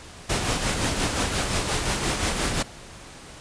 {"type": "noise with tremolo", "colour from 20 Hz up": "pink", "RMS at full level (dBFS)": -23, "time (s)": [0.29, 2.63], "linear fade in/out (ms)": 10, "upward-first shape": "sine", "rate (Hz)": 5.7, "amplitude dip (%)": 45, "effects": ["pink hiss -43 dBFS RMS until 3.4 s", "resampled to 22050 Hz"]}